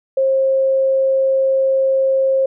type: tone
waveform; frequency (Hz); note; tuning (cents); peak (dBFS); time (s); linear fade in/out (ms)
sine; 534; C5; +35; -12; 0.17-2.46; 5
effects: none